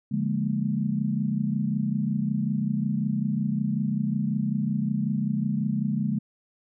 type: chord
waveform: sine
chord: Bb dominant seventh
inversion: first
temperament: equal with one note detuned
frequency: 143.81 / 174.61 / 207.7 / 233.1 Hz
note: D3 / F3 / Ab3 / Bb3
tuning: -36 / 0 / 0 / 0 cents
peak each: -29 / -32 / -26 / -31 dBFS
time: 0.11-6.19 s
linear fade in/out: 10 ms
effects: none